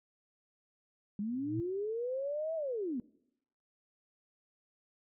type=linear two-way sweep; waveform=sine; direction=up then down; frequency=197 to 659.3 to 224.8 Hz; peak=-33 dBFS; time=1.19-3 s; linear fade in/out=2 ms; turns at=2.55 s
type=tone with exponential growth; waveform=sine; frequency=117.7 Hz; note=A#2; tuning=17 cents sharp; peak=-32 dBFS; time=1.26-1.6 s; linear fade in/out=0 ms; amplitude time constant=73 ms
effects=noise-tail reverb RT60 0.8 s tail -23 dB re dry